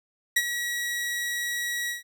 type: tone with ADSR envelope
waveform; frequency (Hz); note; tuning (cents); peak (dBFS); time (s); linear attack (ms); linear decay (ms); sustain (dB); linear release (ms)
sawtooth; 1919; A#6; +50; -14; 0.36-2.03; 8; 46; -10; 140
effects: none